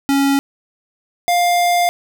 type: tone pair in turn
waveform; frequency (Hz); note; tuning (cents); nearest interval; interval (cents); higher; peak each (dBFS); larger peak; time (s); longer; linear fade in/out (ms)
square; 277.2 / 702.3; C#4 / F5; 0 / +10; octave + major third; 1610; second; -13; neither; 0.09-0.39 / 1.28-1.89; second; 0
effects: none